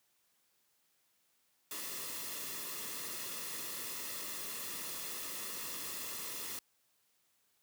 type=noise with comb filter; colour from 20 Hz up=white; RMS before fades=-42 dBFS; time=1.71-6.59 s; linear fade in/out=2 ms; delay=1.3 ms; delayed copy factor=-0.55; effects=white hiss -75 dBFS RMS until 7.62 s + high-pass 80 Hz 12 dB/octave